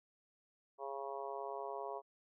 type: harmonic tone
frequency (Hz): 137.7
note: C#3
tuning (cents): -11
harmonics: 3 / 4 / 5 / 6 / 7 / 8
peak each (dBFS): -46 / -48 / -46 / -52 / -47 / -51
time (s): 0.78-2.02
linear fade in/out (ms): 50
effects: none